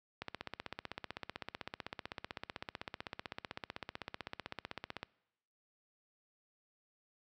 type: click train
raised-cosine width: 0.3 ms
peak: -24 dBFS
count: 77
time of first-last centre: 0.22-5.03 s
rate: 15.8 Hz
effects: noise-tail reverb RT60 0.9 s tail -24 dB re dry + high-pass 60 Hz 12 dB/octave